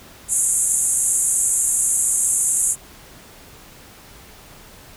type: band-pass noise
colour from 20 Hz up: pink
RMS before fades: -19 dBFS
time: 0.28-2.76 s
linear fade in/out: 50 ms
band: 6900 to 11000 Hz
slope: 96 dB/octave
effects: pink hiss -44 dBFS RMS until 4.96 s